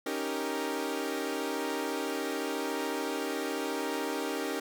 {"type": "chord", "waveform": "sawtooth", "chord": "Eb dominant seventh", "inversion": "third", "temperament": "equal", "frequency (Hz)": [277.2, 311.1, 392, 466.2], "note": ["Db4", "Eb4", "G4", "Bb4"], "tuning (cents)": [0, 0, 0, 0], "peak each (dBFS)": -33, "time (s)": [0.06, 4.6], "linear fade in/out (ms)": 5, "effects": []}